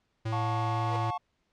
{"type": "tone with pitch glide", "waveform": "square", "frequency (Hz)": [111.3, 112.27], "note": ["A2", "A2"], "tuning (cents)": [20, 35], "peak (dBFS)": -30, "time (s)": [0.25, 1.11], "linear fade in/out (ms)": 10, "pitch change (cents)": 15, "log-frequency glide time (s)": [0.45, 0.93]}
{"type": "chord", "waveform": "triangle", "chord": "F augmented", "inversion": "none", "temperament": "equal with one note detuned", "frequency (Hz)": [715.6, 880, 1108.7], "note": ["F5", "A5", "C#6"], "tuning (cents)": [42, 0, 0], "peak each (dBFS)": -33, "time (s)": [0.32, 1.18], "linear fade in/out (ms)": 10}
{"type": "tone with exponential growth", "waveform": "sawtooth", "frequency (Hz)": 483.4, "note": "B4", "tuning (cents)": -37, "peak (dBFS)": -30, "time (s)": [0.78, 0.96], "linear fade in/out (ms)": 0, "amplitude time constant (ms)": 37}
{"effects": ["pink hiss -75 dBFS RMS until 1.52 s", "low-pass 5000 Hz 12 dB/octave"]}